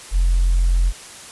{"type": "tone with tanh clipping", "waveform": "triangle", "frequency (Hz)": 43.69, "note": "F1", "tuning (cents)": 1, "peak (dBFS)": -13, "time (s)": [0.11, 0.93], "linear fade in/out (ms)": 50, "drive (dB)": 5, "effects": ["white hiss -38 dBFS RMS until 1.31 s", "resampled to 24000 Hz"]}